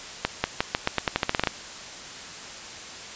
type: accelerating click train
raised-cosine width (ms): 0.3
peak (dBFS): -5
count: 14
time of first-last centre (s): 0.25-1.472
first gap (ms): 190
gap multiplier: 0.87
effects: white hiss -39 dBFS RMS until 3.15 s + resampled to 16000 Hz